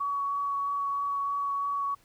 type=tone with vibrato; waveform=sine; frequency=1126 Hz; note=C#6; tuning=27 cents sharp; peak=-27 dBFS; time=0-1.95 s; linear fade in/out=10 ms; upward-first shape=triangle; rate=3.1 Hz; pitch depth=11 cents each way; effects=pink hiss -63 dBFS RMS until 2.04 s